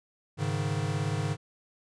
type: chord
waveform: square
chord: Ab suspended fourth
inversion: none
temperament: equal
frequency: 103.83 / 138.59 / 155.56 Hz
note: Ab2 / Db3 / Eb3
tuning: 0 / 0 / 0 cents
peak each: -33 dBFS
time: 0.37-1.37 s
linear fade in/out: 50 ms
effects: resampled to 22050 Hz